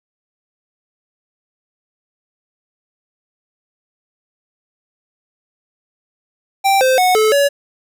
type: tone with pitch steps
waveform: square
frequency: 783 / 519 / 734 / 433.6 / 566 Hz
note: G5 / C5 / F#5 / A4 / C#5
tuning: -2 / -14 / -14 / -25 / +36 cents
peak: -11 dBFS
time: 6.64-7.49 s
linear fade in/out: 20 ms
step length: 170 ms
effects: none